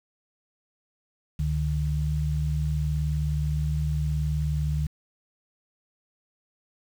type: tone pair together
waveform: sine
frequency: 71.03 / 150.3 Hz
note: C#2 / D3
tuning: +43 / +40 cents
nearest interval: octave + minor second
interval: 1297 cents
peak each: -26 dBFS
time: 1.39-4.87 s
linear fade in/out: 5 ms
effects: 8-bit